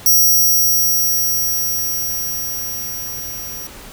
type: tone with level ramp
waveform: 15% pulse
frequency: 5700 Hz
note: F8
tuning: 34 cents sharp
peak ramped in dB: -3 to -22 dBFS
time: 0.06-3.67 s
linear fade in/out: 2 ms
effects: pink hiss -37 dBFS RMS until 3.92 s